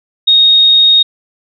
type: tone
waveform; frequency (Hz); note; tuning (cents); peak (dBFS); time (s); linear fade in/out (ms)
sine; 3729; A#7; 0; -4; 0.27-1.03; 10
effects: none

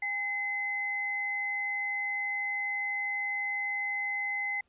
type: tone pair together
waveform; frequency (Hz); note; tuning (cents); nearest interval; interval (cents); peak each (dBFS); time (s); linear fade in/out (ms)
sine; 813.6 / 2047; G#5 / C7; -36 / -38; octave + major third; 1598; -40 / -30; 0.02-4.61; 5
effects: pink hiss -73 dBFS RMS until 4.68 s + resampled to 8000 Hz

